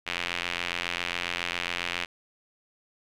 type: tone with band-pass filter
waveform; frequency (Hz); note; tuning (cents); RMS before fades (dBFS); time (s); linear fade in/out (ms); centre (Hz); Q
sawtooth; 87.31; F2; 0; -32; 0.06-2.06; 20; 2600; 2.1
effects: none